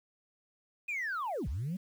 sine linear two-way sweep, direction down then up, 2521 to 53.3 to 196.1 Hz, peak -31 dBFS, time 0.88-1.77 s, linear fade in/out 10 ms, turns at 1.48 s, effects tanh soft clip ceiling -30 dBFS + 10-bit

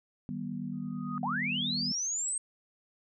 sine chord, Eb augmented, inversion none, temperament just, 155.56 / 194.45 / 243.1 Hz, Eb3 / G3 / B3, 0 / -14 / -27 cents, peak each -40 / -38 / -37 dBFS, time 0.29-1.92 s, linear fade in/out 0 ms
sine tone with exponential growth, 1244.5 Hz, D#6, in tune, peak -33 dBFS, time 0.73-1.18 s, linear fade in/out 1 ms, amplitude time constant 97 ms
sine linear sweep, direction up, 695 to 8450 Hz, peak -30 dBFS, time 1.23-2.38 s, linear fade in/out 2 ms
effects none

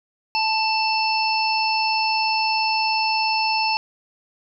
harmonic tone with a mistuned harmonic, 880 Hz, A5, in tune, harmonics 1 / 3 / 5 / 6, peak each -21 / -24 / -28 / -26 dBFS, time 0.35-3.77 s, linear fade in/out 0 ms, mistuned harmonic 3, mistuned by +15 cents, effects none

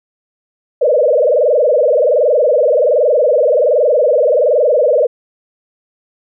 sine tone with frequency modulation, 548 Hz, C#5, 20 cents flat, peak -8 dBFS, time 0.81-5.07 s, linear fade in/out 10 ms, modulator 21.3 Hz, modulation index 3.6, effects none

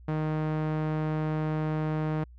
sawtooth tone with low-pass filter, 155 Hz, D#3, 6 cents flat, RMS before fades -29 dBFS, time 0.08-2.24 s, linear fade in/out 5 ms, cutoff 1600 Hz, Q 0.63, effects added 60 Hz sine -47 dBFS peak until 2.38 s

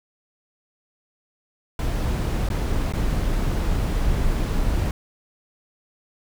brown noise with dropouts, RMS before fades -22 dBFS, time 1.79-4.91 s, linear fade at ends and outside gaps 2 ms, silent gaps 2.489-2.501 / 2.925-2.935 s, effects none

